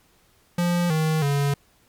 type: tone with pitch steps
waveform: square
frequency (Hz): 174.6 / 157.36 / 141.82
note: F3 / D#3 / C#3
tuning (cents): 0 / +20 / +40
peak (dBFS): -20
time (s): 0.58-1.54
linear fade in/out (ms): 5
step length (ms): 320
effects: pink hiss -60 dBFS RMS until 1.88 s + MP3 96 kbps